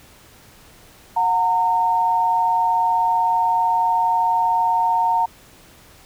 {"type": "tone pair together", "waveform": "sine", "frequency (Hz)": [728.6, 916], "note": ["F#5", "A#5"], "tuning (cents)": [-27, -31], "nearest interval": "major third", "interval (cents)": 396, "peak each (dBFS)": [-22, -16], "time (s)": [1.16, 5.26], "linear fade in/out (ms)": 10, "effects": ["pink hiss -48 dBFS RMS until 6.05 s"]}